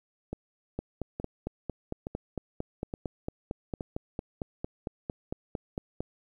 two click trains, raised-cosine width 2 ms, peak -21 / -19 dBFS, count 5 / 24, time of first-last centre 0.33-3.808 / 0.79-6.005 s, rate 1.15 / 4.41 Hz, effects 10-bit

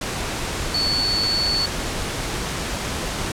sine tone in noise, 4448 Hz, C#8, 5 cents sharp, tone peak -19 dBFS, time 0.74-1.66 s, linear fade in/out 5 ms, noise pink, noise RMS -26 dBFS, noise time 0.01-3.32 s, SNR +4 dB, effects low-pass 9000 Hz 12 dB/octave

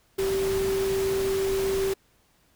sine tone in noise, 387.3 Hz, G4, 21 cents flat, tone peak -23 dBFS, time 0.18-1.94 s, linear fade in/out 10 ms, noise pink, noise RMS -34 dBFS, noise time 0.18-1.94 s, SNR +8 dB, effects pink hiss -64 dBFS RMS until 2.55 s

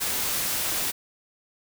white noise, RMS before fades -27 dBFS, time 0-0.92 s, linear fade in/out 20 ms, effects none

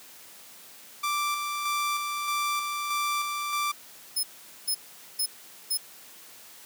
sawtooth tone with tremolo, 1174.7 Hz, D6, in tune, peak -22 dBFS, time 1.03-3.72 s, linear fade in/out 10 ms, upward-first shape square, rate 1.6 Hz, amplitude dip 35%
10% pulse tone bursts, 5180 Hz, E8, 31 cents flat, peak -19 dBFS, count 4, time 4.16-5.776 s, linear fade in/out 10 ms, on 74 ms, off 440 ms
effects white hiss -49 dBFS RMS until 6.65 s + high-pass 150 Hz 12 dB/octave

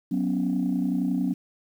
sine chord, F# suspended fourth, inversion none, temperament just, 185 / 246.7 / 277.5 Hz, F#3 / B3 / C#4, 0 / -2 / +2 cents, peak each -26 dBFS, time 0.11-1.34 s, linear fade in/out 10 ms, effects tanh soft clip ceiling -16 dBFS + 9-bit

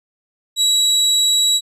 30% pulse tone, 3893 Hz, B7, 26 cents flat, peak -10 dBFS, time 0.56-1.61 s, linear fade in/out 50 ms, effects resampled to 32000 Hz

